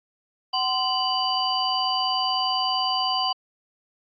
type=tone cluster; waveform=sine; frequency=753 / 1037 / 2969 / 4697 Hz; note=F#5 / C6 / F#7 / D8; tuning=+30 / -16 / +5 / -1 cents; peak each=-27 dBFS; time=0.53-3.33 s; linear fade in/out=10 ms; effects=AAC 48 kbps